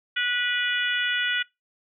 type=harmonic tone; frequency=489.1 Hz; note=B4; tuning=17 cents flat; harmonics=3 / 4 / 5 / 6 / 7; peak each=-26 / -29 / -31 / -29 / -33 dBFS; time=0.16-1.43 s; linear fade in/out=10 ms; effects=noise-tail reverb RT60 0.2 s tail -22 dB re dry